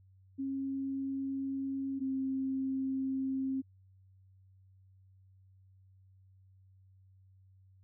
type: tone pair in turn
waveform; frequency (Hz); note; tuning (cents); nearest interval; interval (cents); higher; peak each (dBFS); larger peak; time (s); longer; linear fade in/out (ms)
sine; 270.9 / 266.1; C#4 / C4; -40 / +29; unison; 31; first; -33 / -31; second; 0.38-2 / 2-3.62; neither; 20
effects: added 95 Hz sine -59 dBFS peak until 7.83 s